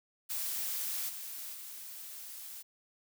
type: noise with level steps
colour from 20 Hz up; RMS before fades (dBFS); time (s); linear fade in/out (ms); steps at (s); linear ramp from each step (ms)
blue; -36 / -43 / -46; 0.29-2.63; 20; 1.08 / 1.53; 20
effects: none